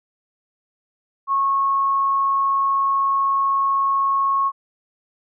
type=tone; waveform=sine; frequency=1096 Hz; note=C#6; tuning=20 cents flat; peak=-16 dBFS; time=1.27-4.52 s; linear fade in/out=50 ms; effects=none